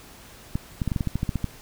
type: clicks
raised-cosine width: 5 ms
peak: -12 dBFS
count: 12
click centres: 0.555 / 0.818 / 0.877 / 0.918 / 0.962 / 1.008 / 1.073 / 1.156 / 1.231 / 1.292 / 1.357 / 1.443 s
effects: pink hiss -47 dBFS RMS until 1.61 s